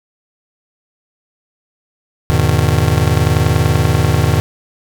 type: chord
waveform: square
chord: E major seventh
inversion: none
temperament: just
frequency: 82.41 / 103.01 / 123.61 / 154.51 Hz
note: E2 / G#2 / B2 / D#3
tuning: 0 / -14 / +2 / -12 cents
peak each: -17 dBFS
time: 2.3-4.4 s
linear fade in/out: 0 ms
effects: none